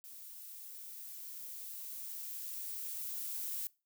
violet noise with level ramp, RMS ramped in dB -51 to -39 dBFS, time 0.04-3.67 s, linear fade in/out 0 ms, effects noise-tail reverb RT60 0.3 s tail -23 dB re dry

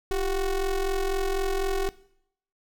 square ring-modulated tone, 184 Hz, F#3, 9 cents flat, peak -22 dBFS, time 0.11-1.89 s, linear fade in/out 0 ms, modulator 206 Hz, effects noise-tail reverb RT60 0.7 s tail -19 dB re dry

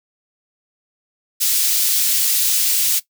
white high-pass noise, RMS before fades -17 dBFS, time 1.4-3 s, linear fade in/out 20 ms, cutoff 3500 Hz, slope 12 dB/octave, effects noise-tail reverb RT60 0.1 s tail -17 dB re dry

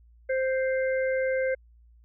harmonic tone, 523.3 Hz, C5, in tune, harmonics 1 / 3 / 4, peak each -24 / -34 / -36 dBFS, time 0.29-1.55 s, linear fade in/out 10 ms, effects added 58 Hz sine -53 dBFS peak until 2.04 s

